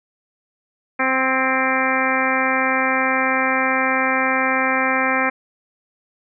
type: harmonic tone with a mistuned harmonic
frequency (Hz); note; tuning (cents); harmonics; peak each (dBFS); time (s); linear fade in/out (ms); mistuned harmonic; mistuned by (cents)
261.6; C4; 0; 1 / 2 / 3 / 4 / 5 / 6 / 7 / 8 / 9; -25 / -25 / -25 / -25 / -25 / -25 / -25 / -25 / -25; 0.99-5.3; 10; 6; +27
effects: none